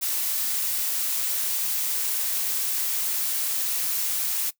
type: noise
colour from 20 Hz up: blue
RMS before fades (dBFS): -26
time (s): 0.01-4.51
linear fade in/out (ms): 20
effects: noise-tail reverb RT60 0.1 s tail -19 dB re dry